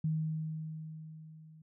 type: tone with level ramp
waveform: sine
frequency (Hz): 157.4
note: D#3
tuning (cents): +20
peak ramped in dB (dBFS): -28 to -53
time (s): 0.04-1.62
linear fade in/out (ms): 5
effects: none